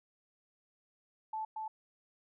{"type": "tone with echo", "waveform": "sine", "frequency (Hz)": 873, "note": "A5", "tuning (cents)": -14, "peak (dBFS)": -35, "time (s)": [1.33, 1.45], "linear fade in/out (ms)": 5, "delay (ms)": 230, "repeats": 1, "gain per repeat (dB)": -2, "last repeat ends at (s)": 1.68, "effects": []}